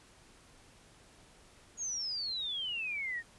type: exponential sweep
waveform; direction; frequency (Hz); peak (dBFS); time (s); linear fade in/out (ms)
sine; down; 6760 to 1815; -34; 1.77-3.23; 50
effects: pink hiss -60 dBFS RMS until 3.38 s + resampled to 24000 Hz